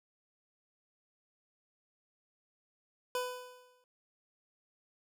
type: tone with exponential decay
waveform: 25% pulse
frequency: 499.5 Hz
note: B4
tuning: 20 cents sharp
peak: -27 dBFS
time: 3.15-3.84 s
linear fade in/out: 1 ms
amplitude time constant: 150 ms
effects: none